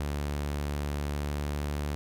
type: tone with pitch glide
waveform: sawtooth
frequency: 72.6 to 73.23 Hz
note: D2 to D2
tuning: -19 to -4 cents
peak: -26 dBFS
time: 0-1.95 s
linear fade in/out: 0 ms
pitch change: +15 cents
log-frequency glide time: 0.95-1.83 s
effects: none